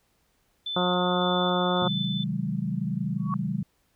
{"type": "tone with tremolo", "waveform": "sine", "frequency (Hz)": 3520, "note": "A7", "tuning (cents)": 0, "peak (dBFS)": -29, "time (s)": [0.66, 2.24], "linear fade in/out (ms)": 5, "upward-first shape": "square", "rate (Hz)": 1.8, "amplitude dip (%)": 25}
{"type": "harmonic tone", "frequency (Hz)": 179.8, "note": "F#3", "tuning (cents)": -49, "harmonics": [1, 2, 3, 4, 5, 6, 7, 8], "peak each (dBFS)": [-27, -30, -29, -31, -32, -35, -31, -38], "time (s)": [0.76, 1.88], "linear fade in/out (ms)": 5}
{"type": "chord", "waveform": "sine", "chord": "Ab dominant seventh", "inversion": "first", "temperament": "just", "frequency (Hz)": [129.78, 155.74, 186.89, 207.7], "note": ["C3", "Eb3", "Gb3", "Ab3"], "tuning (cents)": [-14, 2, 18, 0], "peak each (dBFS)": [-33, -31, -30, -32], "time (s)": [1.82, 3.63], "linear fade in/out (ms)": 5}
{"type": "tone with exponential growth", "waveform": "sine", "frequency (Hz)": 1119, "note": "C#6", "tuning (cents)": 16, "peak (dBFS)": -24, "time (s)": [3.18, 3.34], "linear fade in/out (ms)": 1, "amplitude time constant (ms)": 33}
{"effects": ["pink hiss -69 dBFS RMS until 3.95 s"]}